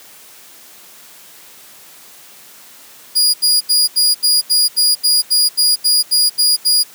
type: tone bursts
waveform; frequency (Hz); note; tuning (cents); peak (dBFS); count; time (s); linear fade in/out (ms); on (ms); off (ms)
sawtooth; 4874; D#8; -37; -7; 14; 3.15-6.837; 20; 190; 79
effects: white hiss -41 dBFS RMS until 6.94 s + high-pass 150 Hz 12 dB/octave